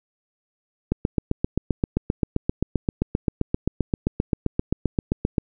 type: click train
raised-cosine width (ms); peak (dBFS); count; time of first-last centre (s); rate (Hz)
3; -7; 35; 0.92-5.382; 7.62
effects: none